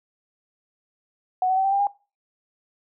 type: tone with pitch steps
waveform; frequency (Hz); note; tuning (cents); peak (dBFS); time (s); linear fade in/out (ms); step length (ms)
sine; 740 / 753.4 / 767 / 780.8 / 794.9 / 809.3; F#5 / F#5 / G5 / G5 / G5 / G#5; 0 / +31 / -38 / -7 / +24 / -45; -18; 1.42-1.87; 2; 75
effects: noise-tail reverb RT60 0.3 s tail -20 dB re dry